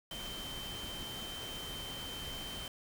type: tone in noise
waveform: sine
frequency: 3106 Hz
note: G7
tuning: 17 cents flat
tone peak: -43 dBFS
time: 0.11-2.68 s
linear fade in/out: 2 ms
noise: pink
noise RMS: -45 dBFS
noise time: 0.11-2.68 s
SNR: -1 dB
effects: none